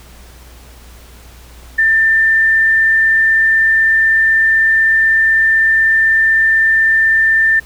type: tone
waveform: sine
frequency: 1788 Hz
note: A6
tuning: 27 cents sharp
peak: -8 dBFS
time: 1.78-7.6 s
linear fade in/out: 10 ms
effects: added 60 Hz sine -37 dBFS peak until 7.65 s + pink hiss -42 dBFS RMS until 7.65 s